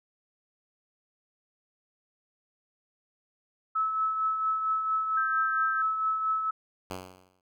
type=tone with tremolo; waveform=sine; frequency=1300 Hz; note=E6; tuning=24 cents flat; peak=-23 dBFS; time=3.75-6.51 s; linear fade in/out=10 ms; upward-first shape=triangle; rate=4.4 Hz; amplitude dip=50%
type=tone; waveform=sine; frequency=1574 Hz; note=G6; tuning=7 cents sharp; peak=-29 dBFS; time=5.17-5.82 s; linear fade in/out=5 ms
type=tone with exponential decay; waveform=5% pulse; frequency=92.5 Hz; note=F#2; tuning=in tune; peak=-22 dBFS; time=6.9-7.41 s; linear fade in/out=5 ms; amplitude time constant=110 ms
effects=none